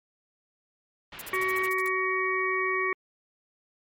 white low-pass noise, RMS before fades -44 dBFS, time 1.12-1.69 s, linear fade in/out 5 ms, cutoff 3300 Hz, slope 24 dB/octave
violet noise bursts, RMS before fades -36 dBFS, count 10, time 1.19-1.881 s, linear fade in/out 2 ms, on 25 ms, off 49 ms
harmonic tone, 375.6 Hz, F#4, 26 cents sharp, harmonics 1 / 3 / 5 / 6, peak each -30 / -30 / -30 / -30 dBFS, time 1.33-2.93 s, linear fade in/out 2 ms
effects MP3 64 kbps

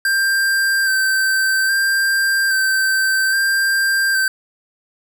square tone with vibrato, 1568 Hz, G6, in tune, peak -15 dBFS, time 0.05-4.28 s, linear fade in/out 2 ms, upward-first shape square, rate 0.61 Hz, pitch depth 18 cents each way, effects none

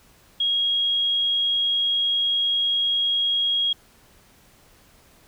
sine tone, 3285 Hz, G#7, 20 cents flat, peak -19 dBFS, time 0.4-3.73 s, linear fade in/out 5 ms, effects pink hiss -55 dBFS RMS until 5.27 s

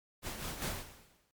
pink noise with tremolo, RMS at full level -39 dBFS, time 0.22-0.84 s, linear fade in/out 50 ms, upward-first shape sine, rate 5 Hz, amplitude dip 50%
pink noise with exponential decay, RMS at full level -37 dBFS, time 0.62-1.31 s, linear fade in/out 0 ms, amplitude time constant 150 ms
effects MP3 96 kbps

